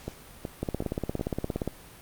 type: two click trains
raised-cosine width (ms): 2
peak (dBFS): -15 / -19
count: 19 / 4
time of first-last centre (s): 0.63-1.677 / 0.08-1.195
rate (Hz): 17.2 / 2.69
effects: pink hiss -49 dBFS RMS until 2.01 s + Opus 48 kbps